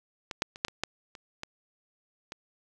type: clicks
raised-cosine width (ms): 0.2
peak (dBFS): -18 / -9 / -26 / -9 / -23 / -11 / -28 / -19 / -22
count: 9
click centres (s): 0.312 / 0.421 / 0.559 / 0.649 / 0.683 / 0.836 / 1.152 / 1.434 / 2.321
effects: none